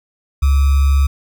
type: tone with sample-and-hold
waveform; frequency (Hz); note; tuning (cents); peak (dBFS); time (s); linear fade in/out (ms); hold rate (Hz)
sine; 69.3; C#2; 0; -9; 0.42-1.07; 10; 1225
effects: none